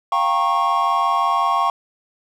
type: chord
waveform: triangle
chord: G half-diminished seventh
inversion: third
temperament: equal with one note detuned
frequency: 698.5 / 784 / 932.3 / 1094.7 Hz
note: F5 / G5 / Bb5 / Db6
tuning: 0 / 0 / 0 / -22 cents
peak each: -22 / -21 / -22 / -16 dBFS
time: 0.12-1.7 s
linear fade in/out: 2 ms
effects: none